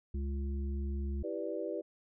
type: harmonic tone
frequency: 69.4 Hz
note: C#2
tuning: 3 cents sharp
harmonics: 1 / 3 / 5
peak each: -33 / -43 / -47 dBFS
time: 0.14-1.23 s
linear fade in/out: 5 ms
type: chord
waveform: sine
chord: E minor seventh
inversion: none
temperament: equal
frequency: 329.6 / 392 / 493.9 / 587.3 Hz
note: E4 / G4 / B4 / D5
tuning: 0 / 0 / 0 / 0 cents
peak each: -40 dBFS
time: 1.23-1.82 s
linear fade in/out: 20 ms
effects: none